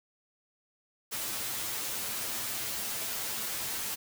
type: noise with comb filter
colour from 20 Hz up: white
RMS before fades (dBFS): -35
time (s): 1.11-3.96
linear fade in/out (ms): 20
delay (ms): 9.1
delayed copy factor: +0.75
effects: none